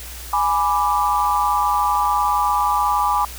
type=chord; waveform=sine; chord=G# diminished; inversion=none; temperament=equal; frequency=830.6 / 987.8 / 1174.7 Hz; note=G#5 / B5 / D6; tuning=0 / 0 / 0 cents; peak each=-20 dBFS; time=0.33-3.25 s; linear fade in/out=2 ms; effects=added 60 Hz sine -35 dBFS peak until 3.38 s + white hiss -36 dBFS RMS until 3.38 s